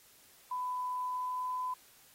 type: tone with pitch glide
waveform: sine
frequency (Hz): 1000 to 1008.1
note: B5 to B5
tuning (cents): +21 to +35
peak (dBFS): -33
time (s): 0.51-1.74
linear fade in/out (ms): 5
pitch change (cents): +14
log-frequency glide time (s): 0.92-1.63
effects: white hiss -61 dBFS RMS until 2.14 s + AAC 48 kbps